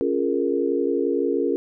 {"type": "chord", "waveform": "sine", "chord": "Bb minor seventh", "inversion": "first", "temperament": "equal", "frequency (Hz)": [277.2, 349.2, 415.3, 466.2], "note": ["Db4", "F4", "Ab4", "Bb4"], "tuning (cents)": [0, 0, 0, 0], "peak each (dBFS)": -25, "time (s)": [0.01, 1.56], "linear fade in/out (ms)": 0, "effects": []}